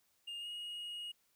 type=tone with pitch glide; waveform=triangle; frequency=2825 to 2878 Hz; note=F7 to F#7; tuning=+19 to -49 cents; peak=-40 dBFS; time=0.27-1.12 s; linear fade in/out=10 ms; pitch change=+32 cents; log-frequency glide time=0.39-0.48 s; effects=white hiss -75 dBFS RMS until 1.35 s